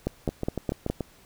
two click trains, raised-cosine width 2 ms, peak -12 / -15 dBFS, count 5 / 6, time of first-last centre 0.07-0.9 / 0.29-1.007 s, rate 4.82 / 6.97 Hz, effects pink hiss -56 dBFS RMS until 1.25 s

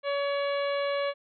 harmonic tone with a mistuned harmonic, 565 Hz, C#5, 33 cents sharp, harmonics 1 / 2 / 3 / 4 / 5 / 6 / 7, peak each -27 / -35 / -39 / -39 / -43 / -43 / -45 dBFS, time 0.03-1.14 s, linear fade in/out 50 ms, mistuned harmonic 7, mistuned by +36 cents, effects none

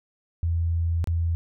sine tone with dropouts, 83.8 Hz, E2, 29 cents sharp, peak -21 dBFS, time 0.43-1.35 s, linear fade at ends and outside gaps 0 ms, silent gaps 1.042-1.073 s, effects none

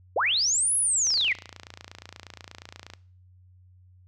sine linear two-way sweep, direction up then down, 370 to 10830 to 1867 Hz, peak -21 dBFS, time 0.16-1.33 s, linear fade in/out 5 ms, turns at 0.76 s
click train, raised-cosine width 0.2 ms, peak -23 dBFS, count 54, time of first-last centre 1.07-2.936 s, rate 28.4 Hz
effects noise-tail reverb RT60 0.5 s tail -21 dB re dry + added 91 Hz sine -52 dBFS peak until 4.07 s

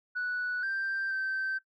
sine tone with pitch steps, 1478 / 1573 / 1551 Hz, F#6 / G6 / G6, -2 / +6 / -19 cents, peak -28 dBFS, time 0.15-1.59 s, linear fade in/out 20 ms, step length 480 ms, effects noise-tail reverb RT60 0.1 s tail -17 dB re dry + tanh soft clip ceiling -27 dBFS

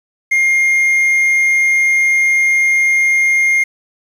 triangle tone, 2124 Hz, C7, 25 cents sharp, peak -8 dBFS, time 0.31-3.64 s, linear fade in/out 10 ms, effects resampled to 32000 Hz + 7-bit

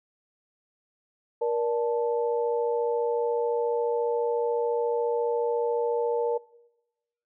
sine tone cluster, 472.8 / 587 / 876 Hz, A#4 / D5 / A5, +24 / -1 / -8 cents, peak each -24 / -33 / -33 dBFS, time 1.41-6.38 s, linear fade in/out 10 ms, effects noise-tail reverb RT60 1.0 s tail -23 dB re dry

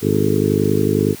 harmonic tone with a mistuned harmonic, 51 Hz, G#1, 31 cents flat, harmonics 2 / 3 / 4 / 5 / 6 / 7 / 8 / 9, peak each -22 / -22 / -22 / -22 / -22 / -22 / -22 / -22 dBFS, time 0.01-1.16 s, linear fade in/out 50 ms, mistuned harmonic 9, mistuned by -66 cents, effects white hiss -37 dBFS RMS until 1.2 s

